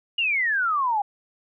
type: exponential sweep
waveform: sine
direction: down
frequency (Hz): 2900 to 793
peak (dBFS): -20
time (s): 0.18-1.02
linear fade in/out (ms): 5
effects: none